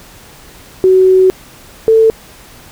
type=tone pair in turn; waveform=sine; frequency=374.7 / 445.6 Hz; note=F#4 / A4; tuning=+22 / +22 cents; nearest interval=minor third; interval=300 cents; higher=second; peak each=-4 dBFS; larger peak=neither; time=0.84-1.3 / 1.88-2.1 s; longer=first; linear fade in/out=0 ms; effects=pink hiss -38 dBFS RMS until 2.71 s